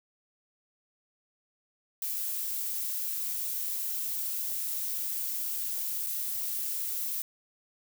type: noise with dropouts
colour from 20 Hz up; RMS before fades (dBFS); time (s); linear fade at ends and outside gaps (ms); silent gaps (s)
violet; -33; 2.02-7.22; 1; 6.064-6.069
effects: none